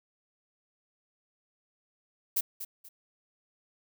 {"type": "noise with echo", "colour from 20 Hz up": "violet", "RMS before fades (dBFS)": -27, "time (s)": [2.36, 2.41], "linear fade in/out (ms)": 10, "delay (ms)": 240, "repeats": 2, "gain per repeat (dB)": -11, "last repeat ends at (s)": 2.89, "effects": []}